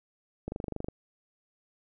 click train, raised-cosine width 2 ms, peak -21 dBFS, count 11, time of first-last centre 0.48-0.885 s, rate 24.7 Hz, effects none

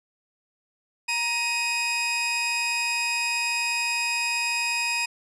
sawtooth tone pair together, 939 / 2507 Hz, A#5 / D#7, +12 / +12 cents, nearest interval octave + perfect fourth, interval 1700 cents, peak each -27 / -21 dBFS, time 1.08-5.06 s, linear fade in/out 10 ms, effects resampled to 22050 Hz

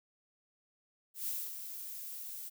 violet noise with ADSR envelope, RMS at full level -36 dBFS, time 1.14-2.5 s, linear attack 130 ms, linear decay 250 ms, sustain -8 dB, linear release 22 ms, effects none

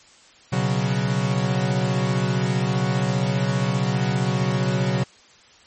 45% pulse chord, B suspended second, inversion none, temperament equal, 123.47 / 138.59 / 185 Hz, B2 / C#3 / F#3, 0 / 0 / 0 cents, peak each -24 dBFS, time 0.52-5.04 s, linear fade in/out 10 ms, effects white hiss -51 dBFS RMS until 5.66 s + MP3 32 kbps

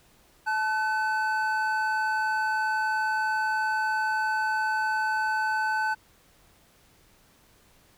triangle tone pair together, 869.9 / 1513 Hz, A5 / F#6, -20 / +38 cents, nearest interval minor seventh, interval 958 cents, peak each -25 dBFS, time 0.46-5.95 s, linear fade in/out 20 ms, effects pink hiss -60 dBFS RMS until 7.97 s

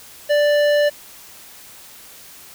sine tone with hard clipping, 587.3 Hz, D5, in tune, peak -15 dBFS, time 0.29-0.9 s, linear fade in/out 20 ms, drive 13 dB, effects white hiss -42 dBFS RMS until 2.54 s

